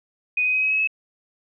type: tone with pitch steps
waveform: sine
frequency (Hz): 2489 / 2508 / 2527 / 2546 / 2565 / 2584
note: D#7 / D#7 / D#7 / D#7 / E7 / E7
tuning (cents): 0 / +13 / +26 / +39 / -48 / -35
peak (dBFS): -18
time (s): 0.37-0.874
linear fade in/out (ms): 5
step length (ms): 84
effects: none